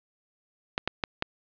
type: clicks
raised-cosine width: 0.3 ms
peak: -10 dBFS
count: 4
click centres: 0.779 / 0.876 / 1.038 / 1.224 s
effects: resampled to 11025 Hz + 8-bit